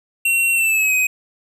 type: tone with pitch glide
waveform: square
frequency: 2730 to 2518 Hz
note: F7 to D#7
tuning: -40 to +20 cents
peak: -15 dBFS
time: 0.25-1.07 s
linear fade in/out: 5 ms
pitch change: -140 cents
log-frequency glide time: 0.53-0.94 s
effects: none